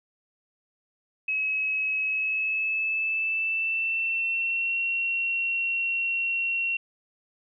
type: tone with pitch glide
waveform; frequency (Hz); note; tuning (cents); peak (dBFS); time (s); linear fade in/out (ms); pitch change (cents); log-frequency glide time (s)
sine; 2564 to 2732; E7 to F7; -49 to -39; -24; 1.28-6.77; 5; +110; 2.05-4.78
effects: none